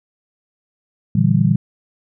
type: chord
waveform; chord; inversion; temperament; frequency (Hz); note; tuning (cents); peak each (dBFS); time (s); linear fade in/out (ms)
sine; E half-diminished seventh; second; equal with one note detuned; 116.54 / 146.83 / 166.15 / 196; Bb2 / D3 / E3 / G3; 0 / 0 / +14 / 0; -17; 1.15-1.56; 5
effects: none